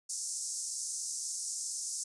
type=band-pass noise; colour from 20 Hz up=pink; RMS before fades=-38 dBFS; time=0.09-2.04 s; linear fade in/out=10 ms; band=5500 to 9700 Hz; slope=48 dB/octave; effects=resampled to 24000 Hz